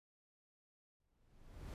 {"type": "noise with exponential growth", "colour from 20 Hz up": "brown", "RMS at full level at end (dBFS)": -44, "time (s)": [1, 1.74], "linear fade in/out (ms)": 1, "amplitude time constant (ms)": 160, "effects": ["resampled to 32000 Hz"]}